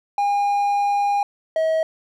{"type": "tone pair in turn", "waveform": "triangle", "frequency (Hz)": [811, 639.9], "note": ["G#5", "D#5"], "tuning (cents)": [-41, 48], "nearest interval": "major third", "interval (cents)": 411, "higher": "first", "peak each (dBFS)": -15, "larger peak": "neither", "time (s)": [[0.18, 1.23], [1.56, 1.83]], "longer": "first", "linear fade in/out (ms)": 2, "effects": []}